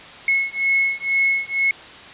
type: beating tone pair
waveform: sine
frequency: 2182 / 2184.1 Hz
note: C#7 / C#7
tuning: -28 / -26 cents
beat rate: 2.1 Hz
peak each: -20 dBFS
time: 0.28-1.71 s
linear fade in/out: 2 ms
effects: white hiss -39 dBFS RMS until 2.13 s + resampled to 8000 Hz